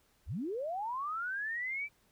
sine linear sweep, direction up, 41.88 to 2349 Hz, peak -34 dBFS, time 0.26-1.89 s, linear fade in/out 50 ms, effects pink hiss -70 dBFS RMS until 2.11 s

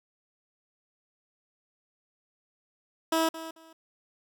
15% pulse tone with echo, 324.3 Hz, E4, 28 cents flat, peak -17 dBFS, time 3.12-3.29 s, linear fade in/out 5 ms, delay 220 ms, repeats 2, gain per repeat -14 dB, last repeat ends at 3.73 s, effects none

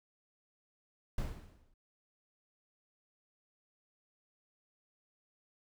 brown noise with exponential decay, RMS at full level -33 dBFS, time 1.18-1.74 s, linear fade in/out 2 ms, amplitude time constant 120 ms, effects none

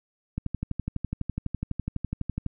click train, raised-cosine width 5 ms, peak -16 dBFS, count 26, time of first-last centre 0.38-2.463 s, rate 12 Hz, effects none

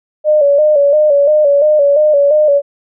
sine tone with vibrato, 587.3 Hz, D5, in tune, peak -6 dBFS, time 0.24-2.62 s, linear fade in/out 50 ms, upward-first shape square, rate 2.9 Hz, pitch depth 60 cents each way, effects none

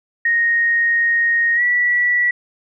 sine tone with pitch glide, 1864.7 to 1949.5 Hz, A#6 to B6, 0 to -23 cents, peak -13 dBFS, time 0.25-2.31 s, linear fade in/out 5 ms, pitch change +77 cents, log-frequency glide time 1.55-1.62 s, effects none

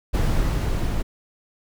brown noise with level ramp, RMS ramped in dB -19 to -24 dBFS, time 0.13-1.03 s, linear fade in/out 20 ms, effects none

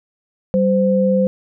sine tone pair together, 193.28 / 516 Hz, G3 / C5, -24 / -24 cents, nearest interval octave + perfect fourth, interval 1700 cents, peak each -15 dBFS, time 0.54-1.27 s, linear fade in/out 0 ms, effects none

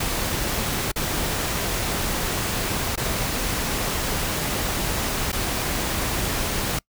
pink noise with dropouts, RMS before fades -25 dBFS, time 0-6.79 s, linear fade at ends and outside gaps 5 ms, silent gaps 0.918-0.959 / 2.958-2.975 / 5.319-5.327 s, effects noise-tail reverb RT60 0.1 s tail -25 dB re dry

